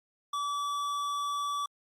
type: tone with tanh clipping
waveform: sine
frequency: 1151 Hz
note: D6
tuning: 35 cents flat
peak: -32 dBFS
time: 0.33-1.66 s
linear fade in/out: 5 ms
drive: 15 dB
effects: Opus 48 kbps